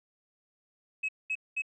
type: tone bursts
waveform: sine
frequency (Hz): 2566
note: E7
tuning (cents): -47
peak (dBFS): -27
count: 3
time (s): 1.03-1.621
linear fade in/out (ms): 10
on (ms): 57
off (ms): 210
effects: tanh soft clip ceiling -25 dBFS